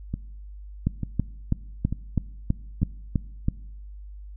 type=two click trains; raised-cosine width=5 ms; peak=-15 / -9 dBFS; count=4 / 9; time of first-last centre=0.14-2.819 / 0.87-3.484 s; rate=1.12 / 3.06 Hz; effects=noise-tail reverb RT60 0.9 s tail -22 dB re dry + added 50 Hz sine -38 dBFS peak until 4.36 s

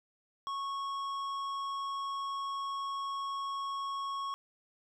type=tone with tanh clipping; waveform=sine; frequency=1102 Hz; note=C#6; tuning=11 cents flat; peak=-36 dBFS; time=0.47-4.34 s; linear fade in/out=0 ms; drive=11 dB; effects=none

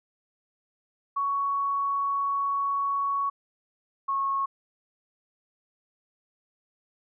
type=tone pair in turn; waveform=sine; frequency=1116 / 1096.2 Hz; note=C#6 / C#6; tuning=+11 / -20 cents; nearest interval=unison; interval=31 cents; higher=first; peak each=-24 / -24 dBFS; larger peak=neither; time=1.16-3.3 / 4.08-4.46 s; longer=first; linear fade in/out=10 ms; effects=none

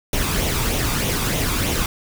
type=noise with flanger; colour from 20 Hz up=pink; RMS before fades=-21 dBFS; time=0.13-1.86 s; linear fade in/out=2 ms; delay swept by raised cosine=0.31 to 0.87 ms; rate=3.2 Hz; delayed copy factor=+0.5; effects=none

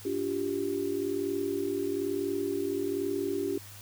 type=tone cluster; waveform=sine; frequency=288.2 / 351.2 / 392.3 Hz; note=D4 / F4 / G4; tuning=-33 / +10 / +1 cents; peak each=-34 / -34 / -31 dBFS; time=0.05-3.58 s; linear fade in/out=5 ms; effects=added 101 Hz sine -49 dBFS peak until 3.81 s + white hiss -49 dBFS RMS until 3.81 s

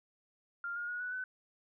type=tone with pitch steps; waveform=sine; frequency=1396.9 / 1423.8 / 1451.2 / 1479.1 / 1507.6 Hz; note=F6 / F6 / F#6 / F#6 / F#6; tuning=0 / +33 / -34 / -1 / +32 cents; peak=-36 dBFS; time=0.64-1.24 s; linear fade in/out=2 ms; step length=120 ms; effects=none

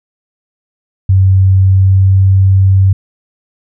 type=tone with pitch glide; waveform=sine; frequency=95.2 to 95.97 Hz; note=F#2 to G2; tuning=+50 to -36 cents; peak=-4 dBFS; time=1.09-2.93 s; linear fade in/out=5 ms; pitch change=+14 cents; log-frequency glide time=1.59-2.19 s; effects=none

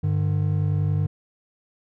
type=tone pair together; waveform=triangle; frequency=99.5 / 150.21 Hz; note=G2 / D3; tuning=+26 / +39 cents; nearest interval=perfect fifth; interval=713 cents; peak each=-20 / -21 dBFS; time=0.03-1.07 s; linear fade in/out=10 ms; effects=none

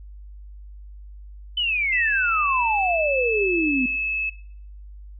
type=exponential sweep; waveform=sine; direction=down; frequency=3055 to 246.9 Hz; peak=-20 dBFS; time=1.57-3.86 s; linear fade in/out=5 ms
type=tone with pitch glide; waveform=sine; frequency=2632 to 2600 Hz; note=E7 to E7; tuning=-3 to -24 cents; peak=-22 dBFS; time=1.92-4.3 s; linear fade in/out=10 ms; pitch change=-21 cents; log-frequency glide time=2.67-3.9 s
effects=noise-tail reverb RT60 0.6 s tail -18 dB re dry + added 50 Hz sine -38 dBFS peak until 5.19 s

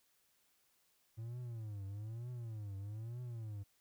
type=tone with vibrato; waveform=triangle; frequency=110 Hz; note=A2; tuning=in tune; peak=-40 dBFS; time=1.17-3.64 s; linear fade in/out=20 ms; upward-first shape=triangle; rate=1.1 Hz; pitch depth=230 cents each way; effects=white hiss -75 dBFS RMS until 3.8 s

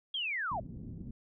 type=linear sweep; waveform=sine; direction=down; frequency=3322 to 595 Hz; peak=-32 dBFS; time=0.14-0.6 s; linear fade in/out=5 ms
type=low-pass noise; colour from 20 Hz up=white; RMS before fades=-44 dBFS; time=0.51-1.11 s; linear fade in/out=5 ms; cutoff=240 Hz; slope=24 dB/octave
effects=none

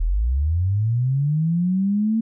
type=linear sweep; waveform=sine; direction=up; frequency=36.71 to 226.8 Hz; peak=-17 dBFS; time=0-2.21 s; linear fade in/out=10 ms; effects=none

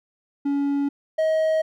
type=tone pair in turn; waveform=triangle; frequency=282.2 / 633.5 Hz; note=C#4 / D#5; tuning=+31 / +31 cents; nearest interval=octave + major second; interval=1400 cents; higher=second; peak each=-18 / -16 dBFS; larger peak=second; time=0.45-0.89 / 1.18-1.62 s; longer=neither; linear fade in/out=10 ms; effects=none

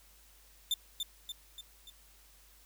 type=tone with echo; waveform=40% pulse; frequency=3568 Hz; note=A7; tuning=23 cents sharp; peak=-27 dBFS; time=0.71-0.74 s; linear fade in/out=2 ms; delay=290 ms; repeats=4; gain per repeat=-5 dB; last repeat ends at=1.9 s; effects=added 50 Hz sine -62 dBFS peak until 2.65 s + white hiss -62 dBFS RMS until 2.65 s

